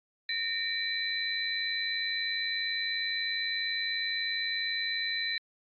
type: tone cluster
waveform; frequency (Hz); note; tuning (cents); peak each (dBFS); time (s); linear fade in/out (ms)
sine; 1837 / 2314 / 4004; A#6 / D7 / B7; -26 / -26 / +23; -34 / -37 / -32; 0.29-5.38; 2
effects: AAC 48 kbps